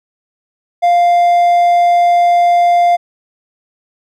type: tone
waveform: triangle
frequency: 698.5 Hz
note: F5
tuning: in tune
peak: -5 dBFS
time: 0.82-2.97 s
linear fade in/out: 20 ms
effects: none